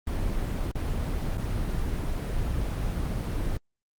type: noise with dropouts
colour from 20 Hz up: brown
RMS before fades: -28 dBFS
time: 0.07-3.57 s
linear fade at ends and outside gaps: 2 ms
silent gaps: 0.715-0.754 / 1.374-1.38 s
effects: Opus 24 kbps